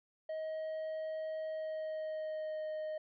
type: tone with pitch glide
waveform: triangle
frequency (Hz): 631 to 620.5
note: D#5 to D#5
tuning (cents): +24 to -5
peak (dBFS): -35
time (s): 0.29-2.98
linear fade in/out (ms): 5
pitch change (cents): -29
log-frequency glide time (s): 1.43-2.65
effects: resampled to 11025 Hz